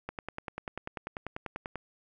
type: click train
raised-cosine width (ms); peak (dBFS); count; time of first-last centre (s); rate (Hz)
0.5; -21; 18; 0.09-1.757; 10.2
effects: none